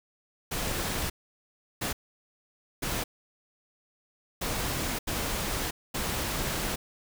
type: noise bursts at uneven times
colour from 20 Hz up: pink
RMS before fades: -31 dBFS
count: 6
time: 0.51-1.1 / 1.81-1.93 / 2.82-3.04 / 4.41-4.99 / 5.07-5.71 / 5.94-6.76 s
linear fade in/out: 10 ms
effects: none